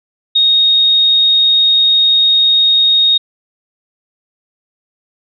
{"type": "tone", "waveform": "sine", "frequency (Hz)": 3729, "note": "A#7", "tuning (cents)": 0, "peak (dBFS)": -7, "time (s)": [0.35, 3.18], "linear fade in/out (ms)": 10, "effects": []}